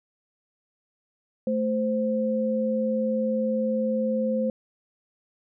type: tone pair together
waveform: sine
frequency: 220 / 520.2 Hz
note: A3 / C5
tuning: 0 / -10 cents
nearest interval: octave + minor third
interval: 1490 cents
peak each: -25 dBFS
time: 1.47-4.5 s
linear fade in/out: 2 ms
effects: none